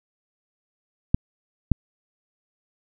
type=clicks; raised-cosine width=5 ms; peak=-4 dBFS; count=2; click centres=1.145 / 1.717 s; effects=none